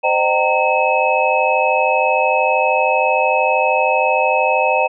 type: tone cluster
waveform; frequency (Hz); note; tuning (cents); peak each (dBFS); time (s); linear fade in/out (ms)
sine; 519 / 612 / 769 / 921 / 2579; C5 / D#5 / G5 / A#5 / E7; -14 / -29 / -33 / -21 / -39; -19; 0.03-4.88; 20
effects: none